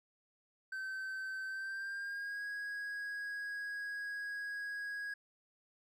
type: tone with pitch glide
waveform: triangle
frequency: 1542 to 1652.7 Hz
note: G6 to G#6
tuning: -29 to -9 cents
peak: -37 dBFS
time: 0.72-5.14 s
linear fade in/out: 5 ms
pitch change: +120 cents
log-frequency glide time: 1.46-2.45 s
effects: none